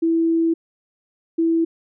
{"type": "tone bursts at uneven times", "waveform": "sine", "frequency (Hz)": 329.6, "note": "E4", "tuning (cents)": 0, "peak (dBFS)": -15, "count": 2, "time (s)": [[0.02, 0.54], [1.38, 1.65]], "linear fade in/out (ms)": 10, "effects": []}